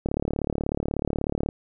click train, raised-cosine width 2 ms, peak -12 dBFS, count 53, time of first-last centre 0.06-1.489 s, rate 36.4 Hz, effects none

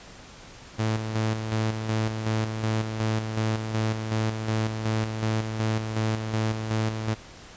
sawtooth tone with tremolo, 110 Hz, A2, in tune, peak -19 dBFS, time 0.78-7.15 s, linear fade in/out 20 ms, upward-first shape square, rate 2.7 Hz, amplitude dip 50%, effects pink hiss -46 dBFS RMS until 7.56 s + resampled to 16000 Hz

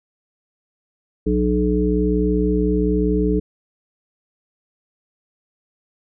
harmonic tone with a mistuned harmonic, 60.5 Hz, B1, 35 cents flat, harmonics 1 / 3 / 5 / 7, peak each -21 / -21 / -21 / -21 dBFS, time 1.26-3.4 s, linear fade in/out 10 ms, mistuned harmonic 7, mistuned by +18 cents, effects none

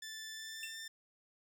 15% pulse tone with pitch glide, 1760 to 1790.8 Hz, A6 to A6, 0 to +30 cents, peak -38 dBFS, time 0.02-0.88 s, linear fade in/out 5 ms, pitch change +30 cents, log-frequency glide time 0.34-0.75 s
square tone with exponential decay, 2687 Hz, E7, 33 cents sharp, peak -40 dBFS, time 0.63-0.78 s, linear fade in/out 2 ms, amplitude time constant 31 ms
effects none

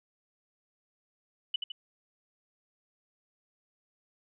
sine tone with echo, 2972 Hz, F#7, 7 cents sharp, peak -26 dBFS, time 1.54-1.56 s, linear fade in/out 5 ms, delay 80 ms, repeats 2, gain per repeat -5 dB, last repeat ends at 1.72 s, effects none

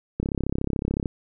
click train, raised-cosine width 3 ms, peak -12 dBFS, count 30, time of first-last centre 0.2-1.058 s, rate 33.8 Hz, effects none

